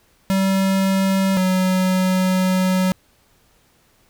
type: tone pair in turn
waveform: square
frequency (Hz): 192.6 / 185.74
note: G3 / F#3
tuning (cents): -30 / +7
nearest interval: minor second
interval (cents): 63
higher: first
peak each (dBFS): -16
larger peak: neither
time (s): 0.3-1.37 / 1.37-2.92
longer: second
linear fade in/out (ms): 0
effects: pink hiss -58 dBFS RMS until 4.09 s